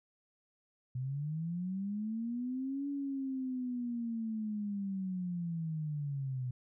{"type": "linear two-way sweep", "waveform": "sine", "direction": "up then down", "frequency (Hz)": [123.8, 284.2, 123.8], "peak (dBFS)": -34, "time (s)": [0.95, 6.51], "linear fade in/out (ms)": 5, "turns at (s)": 2.88, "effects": []}